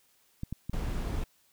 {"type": "clicks", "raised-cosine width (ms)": 5, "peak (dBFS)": -22, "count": 3, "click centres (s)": [0.434, 0.526, 0.696]}
{"type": "noise", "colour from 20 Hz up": "brown", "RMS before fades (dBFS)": -32, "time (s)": [0.73, 1.24], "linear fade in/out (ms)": 5}
{"effects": ["white hiss -67 dBFS RMS until 1.52 s"]}